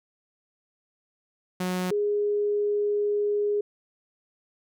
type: tone pair in turn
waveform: sawtooth / sine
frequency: 182.5 / 413.3 Hz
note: F#3 / G#4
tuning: -24 / -8 cents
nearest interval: octave + major second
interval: 1416 cents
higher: second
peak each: -22 / -22 dBFS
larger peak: neither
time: 1.6-1.91 / 1.91-3.61 s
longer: second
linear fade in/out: 5 ms
effects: none